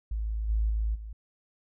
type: tone with level steps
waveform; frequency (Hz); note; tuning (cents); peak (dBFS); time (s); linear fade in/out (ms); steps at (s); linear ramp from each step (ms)
sine; 54; A1; -32; -28 / -23 / -25 / -37; 0.11-1.13; 5; 0.48 / 0.69 / 0.94; 20
effects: none